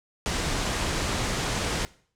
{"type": "low-pass noise", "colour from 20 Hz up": "pink", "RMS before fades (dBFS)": -28, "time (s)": [0.26, 1.85], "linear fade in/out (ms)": 0, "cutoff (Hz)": 8500, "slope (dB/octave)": 24, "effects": ["noise-tail reverb RT60 0.5 s tail -20 dB re dry"]}